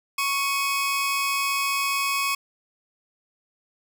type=tone pair together; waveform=sawtooth; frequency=1108.7 / 2535 Hz; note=C#6 / D#7; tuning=0 / +32 cents; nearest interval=octave + major second; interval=1432 cents; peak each=-21 / -23 dBFS; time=0.18-2.35 s; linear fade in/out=5 ms; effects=none